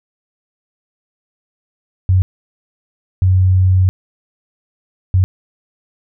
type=tone bursts at uneven times; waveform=sine; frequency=93 Hz; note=F#2; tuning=9 cents sharp; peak=-8 dBFS; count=3; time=2.09-2.22 / 3.22-3.89 / 5.14-5.24 s; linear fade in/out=0 ms; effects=none